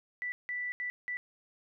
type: tone bursts at uneven times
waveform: sine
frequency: 1973 Hz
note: B6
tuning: 2 cents flat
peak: -33 dBFS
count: 4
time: 0.22-0.32 / 0.49-0.72 / 0.8-0.9 / 1.08-1.17 s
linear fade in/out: 0 ms
effects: none